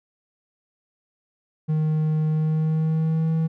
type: tone with pitch glide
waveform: triangle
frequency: 155.4 to 161.16 Hz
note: D#3 to E3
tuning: -2 to -39 cents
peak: -17 dBFS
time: 1.68-3.48 s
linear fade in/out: 20 ms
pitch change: +63 cents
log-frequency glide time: 2.29-3.32 s
effects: none